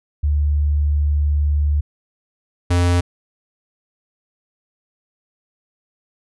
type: tone pair in turn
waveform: sine / square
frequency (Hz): 73.42 / 87.94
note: D2 / F2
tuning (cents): 0 / +13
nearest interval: minor third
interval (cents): 313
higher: second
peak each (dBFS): -14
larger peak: neither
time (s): 0.23-1.81 / 2.7-3.01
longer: first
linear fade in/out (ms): 10
effects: resampled to 24000 Hz